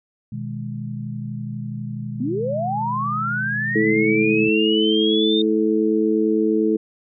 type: chord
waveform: sine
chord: G# minor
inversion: first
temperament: equal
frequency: 123.47 / 155.56 / 207.7 Hz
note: B2 / D#3 / G#3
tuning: 0 / 0 / 0 cents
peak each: -29 / -33 / -30 dBFS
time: 0.32-4.49 s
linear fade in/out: 5 ms
type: linear sweep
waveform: sine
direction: up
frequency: 224.9 to 3667 Hz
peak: -21 dBFS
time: 2.2-5.42 s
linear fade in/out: 5 ms
type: harmonic tone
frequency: 108.7 Hz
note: A2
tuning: 21 cents flat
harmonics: 2 / 3 / 4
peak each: -22 / -19 / -20 dBFS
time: 3.75-6.77 s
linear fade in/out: 10 ms
effects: none